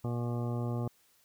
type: harmonic tone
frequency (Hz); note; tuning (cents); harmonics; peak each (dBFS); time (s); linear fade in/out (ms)
119.8; A#2; +48; 1 / 2 / 3 / 4 / 5 / 6 / 7 / 9 / 10; -32 / -38 / -42 / -44 / -46 / -48 / -49 / -51 / -52; 0.04-0.88; 5
effects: white hiss -67 dBFS RMS until 1.24 s